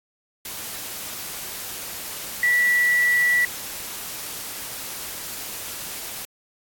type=tone in noise; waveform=sine; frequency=1953 Hz; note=B6; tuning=20 cents flat; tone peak=-16 dBFS; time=2.43-3.45 s; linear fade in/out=2 ms; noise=white; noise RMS=-33 dBFS; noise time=0.45-6.25 s; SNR=+14 dB; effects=AAC 64 kbps